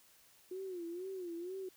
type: tone with vibrato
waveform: sine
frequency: 359.5 Hz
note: F#4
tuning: 50 cents flat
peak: -40 dBFS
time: 0.51-1.69 s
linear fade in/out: 5 ms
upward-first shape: sine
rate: 2.1 Hz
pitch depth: 120 cents each way
effects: white hiss -65 dBFS RMS until 1.76 s